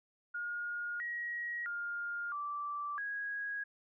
sine tone with pitch steps, 1428 / 1900 / 1410 / 1166 / 1652 Hz, F6 / A#6 / F6 / D6 / G#6, +38 / +33 / +16 / -13 / -10 cents, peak -36 dBFS, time 0.34-3.64 s, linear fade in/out 10 ms, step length 660 ms, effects none

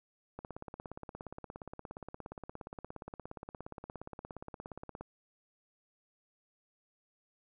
click train, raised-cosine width 1 ms, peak -29 dBFS, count 80, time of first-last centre 0.39-5.01 s, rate 17.1 Hz, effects none

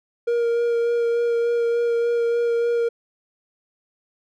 triangle tone with vibrato, 470 Hz, A#4, 14 cents sharp, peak -16 dBFS, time 0.27-2.89 s, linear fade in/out 10 ms, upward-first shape sine, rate 3.4 Hz, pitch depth 13 cents each way, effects none

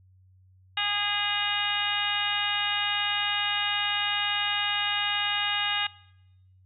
harmonic tone, 410.7 Hz, G#4, 19 cents flat, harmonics 2 / 3 / 4 / 5 / 6 / 7 / 8 / 9, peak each -34 / -36 / -33 / -34 / -35 / -28 / -40 / -33 dBFS, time 0.77-5.87 s, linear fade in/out 5 ms, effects noise-tail reverb RT60 0.9 s tail -22 dB re dry + added 93 Hz sine -55 dBFS peak until 6.65 s

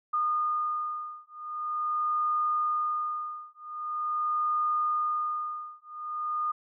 sine beating tone pair, 1222 / 1222.44 Hz, D#6 / D#6, -32 / -31 cents, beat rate 0.44 Hz, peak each -30 dBFS, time 0.13-6.52 s, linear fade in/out 10 ms, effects none

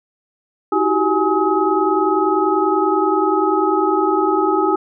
sine tone cluster, 321 / 371.4 / 391.3 / 836 / 1271 Hz, E4 / F#4 / G4 / G#5 / D#6, -46 / +7 / -3 / +11 / +36 cents, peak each -20 dBFS, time 0.72-4.76 s, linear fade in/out 5 ms, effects none

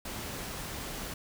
pink noise, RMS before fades -39 dBFS, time 0.05-1.14 s, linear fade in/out 5 ms, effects none

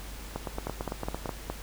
two click trains, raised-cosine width 1 ms, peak -17 / -18 dBFS, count 5 / 9, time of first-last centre 0.67-1.5 / 0.36-1.258 s, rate 4.82 / 8.91 Hz, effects added 50 Hz sine -41 dBFS peak until 1.62 s + pink hiss -45 dBFS RMS until 1.62 s

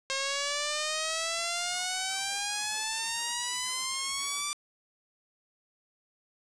5% pulse exponential sweep, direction up, 535 to 1180 Hz, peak -18 dBFS, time 0.1-4.53 s, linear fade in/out 0 ms, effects resampled to 22050 Hz + 8-bit

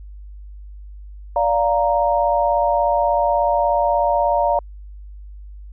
sine chord, Bb major, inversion first, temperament just, 582.7 / 699.2 / 932.3 Hz, D5 / F5 / Bb5, -14 / +2 / 0 cents, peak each -19 dBFS, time 1.36-4.59 s, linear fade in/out 2 ms, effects added 50 Hz sine -34 dBFS peak until 5.72 s

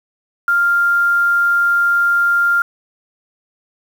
sine tone with quantisation, 1397 Hz, F6, in tune, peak -11 dBFS, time 0.48-2.62 s, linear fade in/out 2 ms, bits 6, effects none

